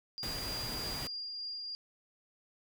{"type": "tone with tremolo", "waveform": "sine", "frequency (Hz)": 4808, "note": "D8", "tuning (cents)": 40, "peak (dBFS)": -37, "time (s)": [0.18, 1.75], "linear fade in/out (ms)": 0, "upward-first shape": "triangle", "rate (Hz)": 3.3, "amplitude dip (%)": 25}
{"type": "noise", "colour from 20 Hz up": "pink", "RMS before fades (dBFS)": -41, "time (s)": [0.23, 1.07], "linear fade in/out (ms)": 0}
{"effects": []}